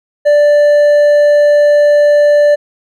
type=tone with hard clipping; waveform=triangle; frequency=587.3 Hz; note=D5; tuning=in tune; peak=-6 dBFS; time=0.25-2.56 s; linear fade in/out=20 ms; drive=7 dB; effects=none